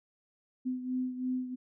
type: beating tone pair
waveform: sine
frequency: 253.9 / 256.9 Hz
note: B3 / C4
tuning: +48 / -32 cents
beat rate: 3 Hz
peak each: -32 / -38 dBFS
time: 0.65-1.56 s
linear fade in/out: 20 ms
effects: none